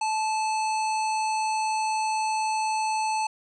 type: harmonic tone with a mistuned harmonic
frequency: 872 Hz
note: A5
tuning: 16 cents flat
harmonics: 1 / 3 / 5 / 7 / 9 / 10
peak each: -24 / -34 / -38 / -41 / -43 / -44 dBFS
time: 0.01-3.27 s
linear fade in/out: 5 ms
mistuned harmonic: 9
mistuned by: -27 cents
effects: none